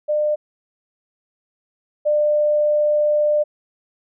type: tone pair in turn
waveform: sine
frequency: 601 / 597.5 Hz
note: D5 / D5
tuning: +40 / +30 cents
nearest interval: unison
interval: 10 cents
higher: first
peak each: -16 / -14 dBFS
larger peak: second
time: 0.08-0.36 / 2.05-3.44 s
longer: second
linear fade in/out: 20 ms
effects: none